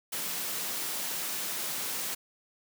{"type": "high-pass noise", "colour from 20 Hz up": "white", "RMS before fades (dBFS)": -34, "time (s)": [0.12, 2.15], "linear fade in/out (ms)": 10, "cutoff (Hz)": 130, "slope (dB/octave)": 48, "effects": []}